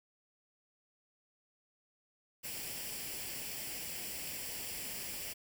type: noise with comb filter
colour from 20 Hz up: white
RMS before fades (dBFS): -42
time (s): 2.43-5.34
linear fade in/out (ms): 20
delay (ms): 0.39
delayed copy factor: +0.6
effects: none